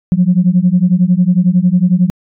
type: beating tone pair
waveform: sine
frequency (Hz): 174.61 / 185.61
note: F3 / F#3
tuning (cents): 0 / +6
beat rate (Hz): 11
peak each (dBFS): -10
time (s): 0.12-2.1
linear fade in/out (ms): 0
effects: tanh soft clip ceiling 0 dBFS